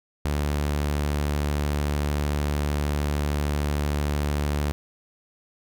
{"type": "tone", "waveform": "sawtooth", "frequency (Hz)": 73.2, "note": "D2", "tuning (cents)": -5, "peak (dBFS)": -19, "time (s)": [0.25, 4.72], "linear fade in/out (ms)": 0, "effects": []}